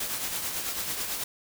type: noise with tremolo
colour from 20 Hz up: white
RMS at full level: -30 dBFS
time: 0-1.24 s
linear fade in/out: 5 ms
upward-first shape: triangle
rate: 9.1 Hz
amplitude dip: 50%
effects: none